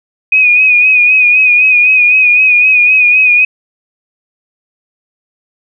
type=tone with vibrato; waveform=sine; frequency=2489 Hz; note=D#7; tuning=in tune; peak=-4 dBFS; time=0.32-3.45 s; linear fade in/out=5 ms; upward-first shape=sine; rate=3.9 Hz; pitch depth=44 cents each way; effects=none